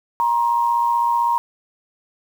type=tone pair together; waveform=sine; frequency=945.2 / 1061 Hz; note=A#5 / C6; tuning=+24 / +24 cents; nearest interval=major second; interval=200 cents; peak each=-16 / -23 dBFS; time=0.2-1.38 s; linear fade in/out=0 ms; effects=7-bit